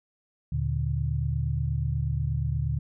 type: tone cluster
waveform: sine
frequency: 76.1 / 116.5 / 144.9 Hz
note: D#2 / A#2 / D3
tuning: -38 / -1 / -23 cents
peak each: -29 dBFS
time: 0.52-2.79 s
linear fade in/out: 5 ms
effects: none